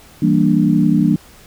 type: chord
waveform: sine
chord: E half-diminished seventh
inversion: none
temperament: equal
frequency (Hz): 164.81 / 196 / 233.1 / 293.7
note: E3 / G3 / Bb3 / D4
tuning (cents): 0 / 0 / 0 / 0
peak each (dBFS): -16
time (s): 0.22-1.16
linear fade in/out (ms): 5
effects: pink hiss -44 dBFS RMS until 1.46 s